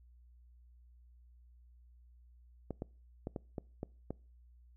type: clicks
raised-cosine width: 2 ms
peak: -25 dBFS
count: 7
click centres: 2.707 / 2.821 / 3.271 / 3.362 / 3.582 / 3.831 / 4.106 s
effects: noise-tail reverb RT60 0.4 s tail -25 dB re dry + added 60 Hz sine -58 dBFS peak until 4.76 s